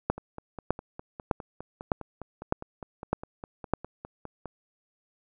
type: two click trains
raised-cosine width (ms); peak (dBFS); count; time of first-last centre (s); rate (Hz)
1; -24 / -9; 22 / 7; 0.18-4.457 / 0.1-3.736; 4.91 / 1.65
effects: none

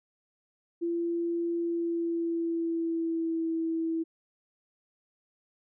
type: tone with pitch glide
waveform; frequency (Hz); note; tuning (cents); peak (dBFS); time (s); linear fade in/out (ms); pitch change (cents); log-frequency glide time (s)
sine; 340 to 326.9; F4 to E4; -46 to -14; -27; 0.81-4.04; 20; -68; 1.58-3.48
effects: none

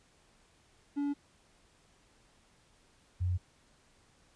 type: tone pair in turn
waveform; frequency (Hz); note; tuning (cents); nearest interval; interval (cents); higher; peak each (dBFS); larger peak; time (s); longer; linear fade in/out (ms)
triangle / sine; 285.9 / 90.24; D4 / F#2; -46 / -43; octave + minor sixth; 1997; first; -28; neither; 0.96-1.14 / 3.2-3.38; neither; 20
effects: pink hiss -66 dBFS RMS until 4.35 s + resampled to 22050 Hz

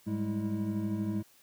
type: tone cluster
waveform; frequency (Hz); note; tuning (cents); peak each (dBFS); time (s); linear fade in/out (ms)
triangle; 105.1 / 195.7 / 208.3 / 324.1; G#2 / G3 / G#3 / E4; +21 / -3 / +5 / -29; -34 / -36 / -31 / -35; 0.06-1.23; 20
effects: white hiss -62 dBFS RMS until 1.42 s + high-pass 60 Hz 12 dB/octave

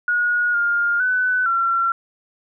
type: tone with pitch steps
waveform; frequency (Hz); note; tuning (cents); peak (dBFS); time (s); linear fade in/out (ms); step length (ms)
sine; 1447 / 1410 / 1501 / 1362; F#6 / F6 / F#6 / F6; -39 / +16 / +24 / -44; -16; 0.08-1.92; 2; 460
effects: none

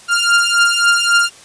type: beating tone pair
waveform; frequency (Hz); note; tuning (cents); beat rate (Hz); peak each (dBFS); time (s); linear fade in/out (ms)
sawtooth; 1396.9 / 1400.6; F6 / F6; 0 / +5; 3.7; -10; 0.08-1.3; 50
effects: white hiss -41 dBFS RMS until 1.44 s + resampled to 22050 Hz

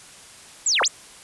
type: linear two-way sweep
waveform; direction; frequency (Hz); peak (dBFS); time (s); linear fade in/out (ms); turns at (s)
sine; down then up; 8010 to 400.2 to 8010; -17; 0.66-0.88; 5; 0.82
effects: white hiss -45 dBFS RMS until 1.23 s + resampled to 24000 Hz

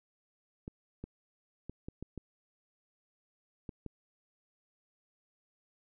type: clicks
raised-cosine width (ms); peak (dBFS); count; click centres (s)
3; -28; 8; 0.679 / 1.04 / 1.696 / 1.885 / 2.026 / 2.177 / 3.692 / 3.863
effects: none

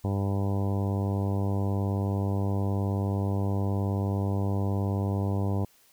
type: harmonic tone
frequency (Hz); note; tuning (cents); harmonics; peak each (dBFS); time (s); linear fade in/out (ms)
99; G2; +18; 1 / 2 / 3 / 4 / 5 / 6 / 7 / 8 / 9 / 10; -26 / -32 / -36 / -38 / -40 / -42 / -43 / -44 / -45 / -46; 0.04-5.65; 5
effects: white hiss -61 dBFS RMS until 5.92 s

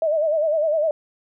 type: tone with vibrato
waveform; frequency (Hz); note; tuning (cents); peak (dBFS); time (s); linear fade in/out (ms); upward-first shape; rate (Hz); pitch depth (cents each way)
sine; 622.3; D#5; 0; -17; 0.02-0.91; 2; sine; 9.9; 98
effects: none

